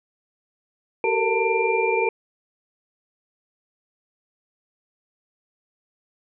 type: tone cluster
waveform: sine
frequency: 384.5 / 447.7 / 468.9 / 898 / 2374 Hz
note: G4 / A4 / A#4 / A5 / D7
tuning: -33 / +30 / +10 / +35 / +18 cents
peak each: -25 dBFS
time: 1.04-2.09 s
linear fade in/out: 2 ms
effects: none